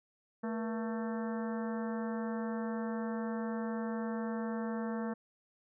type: harmonic tone with a mistuned harmonic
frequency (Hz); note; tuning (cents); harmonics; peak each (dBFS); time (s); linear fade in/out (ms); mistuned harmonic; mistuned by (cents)
223; A3; +23; 1 / 2 / 3 / 4 / 5 / 6 / 7 / 8; -35 / -41 / -45 / -47 / -49 / -51 / -52 / -53; 0.43-5.14; 10; 2; +110
effects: none